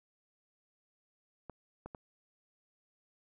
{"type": "clicks", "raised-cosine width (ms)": 1, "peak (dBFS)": -30, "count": 3, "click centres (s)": [1.497, 1.86, 1.948], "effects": []}